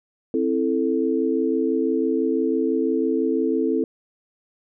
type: chord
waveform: sine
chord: A minor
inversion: first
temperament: just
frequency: 264 / 330 / 440 Hz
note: C4 / E4 / A4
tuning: +16 / +2 / 0 cents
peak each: -23 dBFS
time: 0.34-3.84 s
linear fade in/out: 2 ms
effects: none